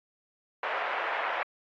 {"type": "band-pass noise", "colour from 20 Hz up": "pink", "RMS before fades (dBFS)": -32, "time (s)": [0.63, 1.43], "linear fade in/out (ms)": 2, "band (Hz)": [610, 2300], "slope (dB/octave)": 24, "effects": ["AAC 32 kbps"]}